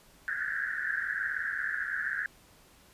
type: band-pass noise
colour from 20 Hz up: pink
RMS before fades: -33 dBFS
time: 0.28-2.26 s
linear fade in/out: 0 ms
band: 1500 to 1800 Hz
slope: 96 dB/octave
effects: pink hiss -59 dBFS RMS until 2.93 s + resampled to 32000 Hz

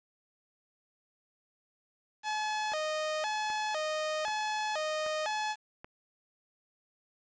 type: tone with vibrato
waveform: sawtooth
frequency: 727 Hz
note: F#5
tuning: 31 cents flat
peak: -27 dBFS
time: 2.23-5.56 s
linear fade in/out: 50 ms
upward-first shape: square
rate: 0.99 Hz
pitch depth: 280 cents each way
type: click train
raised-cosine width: 0.5 ms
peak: -30 dBFS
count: 5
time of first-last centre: 2.72-5.845 s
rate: 1.28 Hz
effects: resampled to 16000 Hz + 9-bit

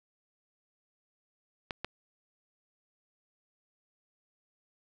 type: clicks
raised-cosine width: 0.3 ms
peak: -18 dBFS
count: 2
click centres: 1.708 / 1.846 s
effects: none

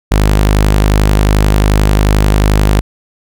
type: tone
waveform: sawtooth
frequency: 51.3 Hz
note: G#1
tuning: 21 cents flat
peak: -3 dBFS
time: 0.11-2.81 s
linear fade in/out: 10 ms
effects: none

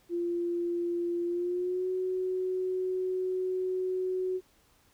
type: tone with pitch glide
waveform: sine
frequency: 345.8 to 370.6 Hz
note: F4 to F#4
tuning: -17 to +3 cents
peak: -28 dBFS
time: 0.09-4.41 s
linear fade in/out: 50 ms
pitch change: +120 cents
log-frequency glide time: 1.26-1.89 s
effects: pink hiss -65 dBFS RMS until 4.93 s

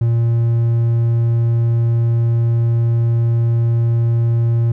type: tone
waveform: triangle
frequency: 116.54 Hz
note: A#2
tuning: in tune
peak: -10 dBFS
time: 0.01-4.72 s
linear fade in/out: 5 ms
effects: none

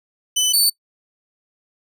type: tone pair in turn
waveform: 20% pulse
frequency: 3007 / 4512 Hz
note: F#7 / C#8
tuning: +27 / +30 cents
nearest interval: perfect fifth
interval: 703 cents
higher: second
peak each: -10 / -7 dBFS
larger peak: second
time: 0.36-0.53 / 0.53-0.7 s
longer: neither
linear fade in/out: 10 ms
effects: noise-tail reverb RT60 0.1 s tail -25 dB re dry

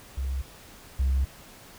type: tone pair in turn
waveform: sine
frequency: 66.5 / 66.5 Hz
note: C2 / C2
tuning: +29 / +29 cents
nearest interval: unison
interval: 0 cents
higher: neither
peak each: -26 / -19 dBFS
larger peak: second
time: 0.17-0.42 / 0.99-1.25 s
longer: second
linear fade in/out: 10 ms
effects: tanh soft clip ceiling -19 dBFS + pink hiss -49 dBFS RMS until 1.78 s

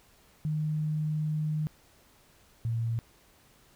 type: tone pair in turn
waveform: sine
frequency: 153.6 / 115.07 Hz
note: D#3 / A#2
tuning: -22 / -22 cents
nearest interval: perfect fourth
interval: 500 cents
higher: first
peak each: -27 dBFS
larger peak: neither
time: 0.45-1.67 / 2.65-2.99 s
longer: first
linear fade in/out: 0 ms
effects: pink hiss -61 dBFS RMS until 3.75 s

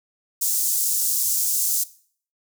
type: high-pass noise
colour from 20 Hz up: pink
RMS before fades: -22 dBFS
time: 0.41-1.84 s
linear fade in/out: 10 ms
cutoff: 6500 Hz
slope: 24 dB/octave
effects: noise-tail reverb RT60 0.5 s tail -18 dB re dry

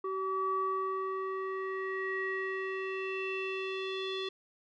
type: tone with low-pass filter sweep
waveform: square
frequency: 381.8 Hz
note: G4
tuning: 46 cents flat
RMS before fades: -35 dBFS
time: 0.04-4.29 s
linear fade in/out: 5 ms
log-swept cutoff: 990 to 3600 Hz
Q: 6
effects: none

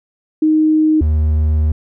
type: tone pair in turn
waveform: sine / triangle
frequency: 311.1 / 76.88 Hz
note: D#4 / D#2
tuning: 0 / -20 cents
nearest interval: 2 octaves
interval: 2420 cents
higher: first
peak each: -9 dBFS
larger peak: neither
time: 0.42-1.01 / 1.01-1.72 s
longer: second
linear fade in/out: 5 ms
effects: none

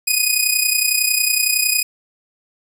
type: tone with amplitude modulation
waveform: 10% pulse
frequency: 2489 Hz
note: D#7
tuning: in tune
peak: -3 dBFS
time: 0.07-1.83 s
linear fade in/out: 10 ms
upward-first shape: sine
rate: 30.9 Hz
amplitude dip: 65%
effects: none

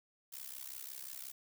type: noise with amplitude modulation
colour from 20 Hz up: blue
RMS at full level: -43 dBFS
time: 0.32-1.32 s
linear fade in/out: 10 ms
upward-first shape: sine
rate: 65.6 Hz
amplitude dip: 90%
effects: none

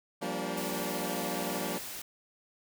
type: chord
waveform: 15% pulse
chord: G minor seventh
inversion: third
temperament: equal with one note detuned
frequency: 174.61 / 196 / 233.1 / 287.3 Hz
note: F3 / G3 / Bb3 / D4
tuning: 0 / 0 / 0 / -38 cents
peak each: -32 dBFS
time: 0.21-1.79 s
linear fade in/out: 20 ms
type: noise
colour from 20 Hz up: white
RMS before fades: -41 dBFS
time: 0.57-2.02 s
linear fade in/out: 5 ms
effects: none

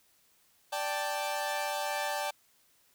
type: chord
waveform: sawtooth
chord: D suspended fourth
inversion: none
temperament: equal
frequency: 587.3 / 784 / 880 Hz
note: D5 / G5 / A5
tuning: 0 / 0 / 0 cents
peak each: -32 dBFS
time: 0.72-2.31 s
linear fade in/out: 10 ms
effects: white hiss -67 dBFS RMS until 2.94 s

